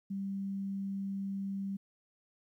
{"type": "tone", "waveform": "sine", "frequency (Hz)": 196, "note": "G3", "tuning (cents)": 0, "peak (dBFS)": -34, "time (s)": [0.1, 1.77], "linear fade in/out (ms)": 10, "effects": ["12-bit"]}